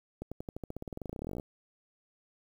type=accelerating click train; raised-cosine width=2 ms; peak=-25 dBFS; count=28; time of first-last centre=0.22-1.398 s; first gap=96 ms; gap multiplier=0.93; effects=9-bit